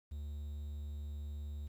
triangle tone with quantisation, 73.42 Hz, D2, in tune, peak -38 dBFS, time 0.11-1.68 s, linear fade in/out 10 ms, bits 11, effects none

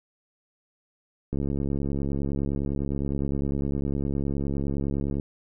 click train, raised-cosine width 3 ms, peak -16 dBFS, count 271, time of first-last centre 1.33-5.198 s, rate 69.8 Hz, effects none

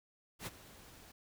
pink noise with ADSR envelope, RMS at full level -41 dBFS, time 0.39-1.12 s, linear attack 74 ms, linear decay 31 ms, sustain -16 dB, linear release 8 ms, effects none

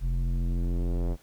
square tone with low-pass filter sweep, 43.32 Hz, F1, 13 cents flat, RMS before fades -27 dBFS, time 0-1.17 s, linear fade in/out 50 ms, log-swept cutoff 120 to 610 Hz, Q 1.2, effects pink hiss -59 dBFS RMS until 1.22 s

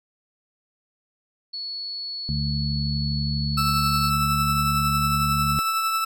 sine tone, 4401 Hz, C#8, 13 cents flat, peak -29 dBFS, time 1.53-4.1 s, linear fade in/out 10 ms
harmonic tone, 72.4 Hz, D2, 24 cents flat, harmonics 1 / 2 / 3, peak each -29 / -25 / -30 dBFS, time 2.29-5.59 s, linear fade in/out 0 ms
40% pulse tone with tremolo, 1318.5 Hz, E6, in tune, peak -19 dBFS, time 3.57-6.05 s, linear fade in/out 10 ms, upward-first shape triangle, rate 11 Hz, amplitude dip 35%
effects none

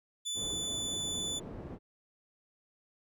25% pulse tone, 3488 Hz, A7, 16 cents flat, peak -30 dBFS, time 0.25-1.4 s, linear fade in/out 20 ms
white low-pass noise, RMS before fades -44 dBFS, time 0.34-1.79 s, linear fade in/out 50 ms, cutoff 380 Hz, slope 12 dB/octave
effects none

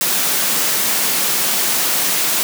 white high-pass noise, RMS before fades -17 dBFS, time 0.01-2.43 s, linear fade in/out 0 ms, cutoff 140 Hz, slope 96 dB/octave, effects none

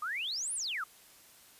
sine exponential two-way sweep, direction up then down, 1174.7 to 10548 to 1174.7 Hz, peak -33 dBFS, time 0.02-0.84 s, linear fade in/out 5 ms, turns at 0.54 s, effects white hiss -58 dBFS RMS until 1.59 s + resampled to 32000 Hz

